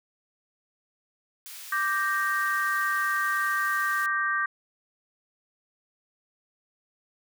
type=high-pass noise; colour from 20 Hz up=white; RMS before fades=-42 dBFS; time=1.46-4.06 s; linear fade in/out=0 ms; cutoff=1500 Hz; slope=12 dB/octave
type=chord; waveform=sine; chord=G minor; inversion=second; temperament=equal; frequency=1174.7 / 1568 / 1864.7 Hz; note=D6 / G6 / Bb6; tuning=0 / 0 / 0 cents; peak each=-28 / -27 / -30 dBFS; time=1.72-4.46 s; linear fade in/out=5 ms
effects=none